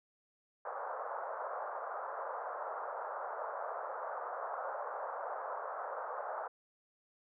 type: band-pass noise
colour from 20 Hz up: pink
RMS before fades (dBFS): -41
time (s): 0.65-6.48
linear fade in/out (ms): 5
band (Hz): 510 to 1400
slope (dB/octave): 48
effects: none